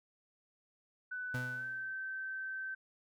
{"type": "tone with pitch glide", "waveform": "sine", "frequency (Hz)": [1497, 1546.2], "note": ["F#6", "G6"], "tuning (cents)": [20, -24], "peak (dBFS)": -38, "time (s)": [1.11, 2.75], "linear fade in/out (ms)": 10, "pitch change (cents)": 56, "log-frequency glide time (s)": [1.54, 1.65]}
{"type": "tone with exponential decay", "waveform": "35% pulse", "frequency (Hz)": 125.7, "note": "B2", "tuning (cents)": 31, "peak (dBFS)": -33, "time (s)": [1.34, 1.94], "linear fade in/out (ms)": 5, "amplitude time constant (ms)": 130}
{"effects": []}